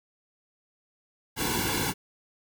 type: noise with comb filter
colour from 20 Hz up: pink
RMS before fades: -28 dBFS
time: 1.36-1.94 s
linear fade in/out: 50 ms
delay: 1.6 ms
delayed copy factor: -0.9
effects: none